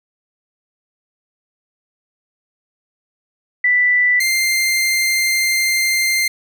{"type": "tone pair in turn", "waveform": ["sine", "sawtooth"], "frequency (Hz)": [1978, 2096], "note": ["B6", "C7"], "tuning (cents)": [2, 2], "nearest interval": "minor second", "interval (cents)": 100, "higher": "second", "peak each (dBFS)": -11, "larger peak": "neither", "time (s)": [[3.64, 4.2], [4.2, 6.28]], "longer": "second", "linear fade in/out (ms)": 5, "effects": []}